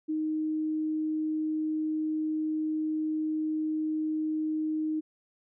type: tone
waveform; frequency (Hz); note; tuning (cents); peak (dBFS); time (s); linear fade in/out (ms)
sine; 311.1; D#4; 0; -27; 0.08-5.01; 20
effects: none